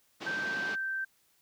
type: band-pass noise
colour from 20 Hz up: pink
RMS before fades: -41 dBFS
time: 0.2-0.76 s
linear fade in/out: 20 ms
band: 170 to 5100 Hz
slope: 24 dB/octave
type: tone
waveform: sine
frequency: 1560 Hz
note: G6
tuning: 9 cents flat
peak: -31 dBFS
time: 0.26-1.05 s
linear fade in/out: 10 ms
effects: white hiss -69 dBFS RMS until 1.41 s